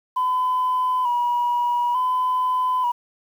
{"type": "tone with vibrato", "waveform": "sine", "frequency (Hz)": 987.8, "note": "B5", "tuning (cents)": 0, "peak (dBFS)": -17, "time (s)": [0.16, 2.92], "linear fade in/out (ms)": 10, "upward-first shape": "square", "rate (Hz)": 0.56, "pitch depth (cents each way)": 40, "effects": ["tanh soft clip ceiling -15 dBFS", "8-bit"]}